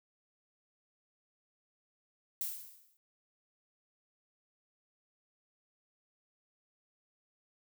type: noise with exponential decay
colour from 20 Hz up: violet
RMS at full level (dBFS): -34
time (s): 2.41-2.97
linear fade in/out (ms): 0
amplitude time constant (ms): 120
effects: none